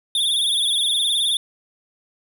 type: tone with vibrato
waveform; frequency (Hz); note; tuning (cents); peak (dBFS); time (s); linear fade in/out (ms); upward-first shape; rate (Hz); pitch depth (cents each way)
square; 3493; A7; -13; -18; 0.15-1.37; 2; triangle; 19; 110
effects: 10-bit